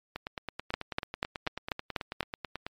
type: two click trains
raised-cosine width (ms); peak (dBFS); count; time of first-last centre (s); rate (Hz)
0.3; -12 / -19; 7 / 24; 0.74-2.207 / 0.16-2.665; 4.09 / 9.18
effects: MP3 64 kbps